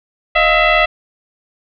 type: tone with frequency modulation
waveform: sine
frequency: 698.5 Hz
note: F5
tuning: in tune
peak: -9 dBFS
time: 0.35-0.86 s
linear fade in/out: 10 ms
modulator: 660 Hz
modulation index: 3.5
effects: none